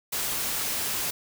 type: noise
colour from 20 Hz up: white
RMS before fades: -29 dBFS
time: 0.12-1.11 s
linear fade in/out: 10 ms
effects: none